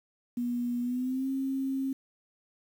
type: tone with pitch glide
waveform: sine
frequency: 241.8 to 268.3 Hz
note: B3 to C4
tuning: -36 to +44 cents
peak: -28 dBFS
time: 0.37-1.93 s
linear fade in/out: 5 ms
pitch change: +180 cents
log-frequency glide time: 0.81-1.29 s
effects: 9-bit